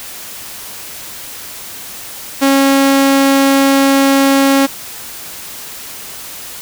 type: tone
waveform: sawtooth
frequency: 273.7 Hz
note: C#4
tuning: 22 cents flat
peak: -4 dBFS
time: 2.41-4.67 s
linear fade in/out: 20 ms
effects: white hiss -29 dBFS RMS until 6.61 s